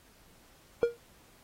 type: tone with exponential decay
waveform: triangle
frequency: 472.1 Hz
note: A#4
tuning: 22 cents sharp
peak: -16 dBFS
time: 0.83-0.97 s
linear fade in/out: 0 ms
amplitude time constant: 30 ms
effects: pink hiss -61 dBFS RMS until 1.43 s + AAC 48 kbps